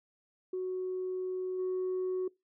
sine tone with level steps, 370 Hz, F#4, in tune, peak -31 / -28 dBFS, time 0.53-2.28 s, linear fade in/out 5 ms, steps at 1.58 s, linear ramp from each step 20 ms, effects noise-tail reverb RT60 0.2 s tail -23 dB re dry + tanh soft clip ceiling -28 dBFS

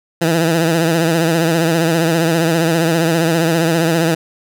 15% pulse tone with vibrato, 164.81 Hz, E3, in tune, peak -6 dBFS, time 0.21-4.15 s, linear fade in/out 10 ms, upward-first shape triangle, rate 15 Hz, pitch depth 81 cents each way, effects none

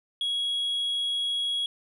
sine tone, 3322 Hz, G#7, in tune, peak -23 dBFS, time 0.21-1.66 s, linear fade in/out 2 ms, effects tanh soft clip ceiling -24 dBFS

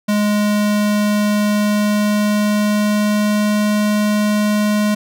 square tone with pitch glide, 208.3 to 209.6 Hz, G#3 to G#3, +5 to +16 cents, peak -14 dBFS, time 0.08-4.95 s, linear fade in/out 10 ms, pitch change +11 cents, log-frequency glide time 1.47-3.68 s, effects none

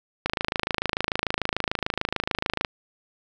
click train, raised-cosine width 0.3 ms, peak -7 dBFS, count 65, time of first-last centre 0.26-2.648 s, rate 26.8 Hz, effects none

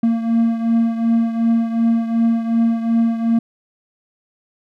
triangle beating tone pair, 229 / 231.7 Hz, A#3 / A#3, -31 / -10 cents, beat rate 2.7 Hz, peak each -13 / -19 dBFS, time 0.03-3.39 s, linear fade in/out 5 ms, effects none

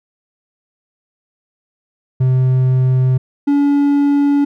triangle tone pair in turn, 129 / 285 Hz, C3 / C#4, -24 / +48 cents, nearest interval octave + major second, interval 1372 cents, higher second, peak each -8 dBFS, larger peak neither, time 2.2-3.18 / 3.47-4.45 s, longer neither, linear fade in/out 10 ms, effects none

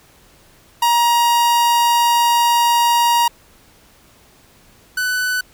45% pulse tone pair in turn, 946 / 1496.1 Hz, A#5 / F#6, +25 / +19 cents, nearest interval minor sixth, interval 794 cents, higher second, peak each -12 / -17 dBFS, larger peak first, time 0.82-3.28 / 4.97-5.41 s, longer first, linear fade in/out 5 ms, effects pink hiss -50 dBFS RMS until 5.53 s

